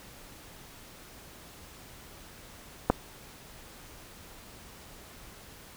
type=clicks; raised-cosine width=1 ms; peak=-6 / -18 dBFS; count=2; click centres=2.9 / 2.904 s; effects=pink hiss -50 dBFS RMS until 5.76 s